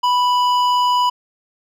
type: tone with hard clipping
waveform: sine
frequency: 987.8 Hz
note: B5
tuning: in tune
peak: -15 dBFS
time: 0.03-1.1 s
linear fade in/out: 10 ms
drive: 10 dB
effects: none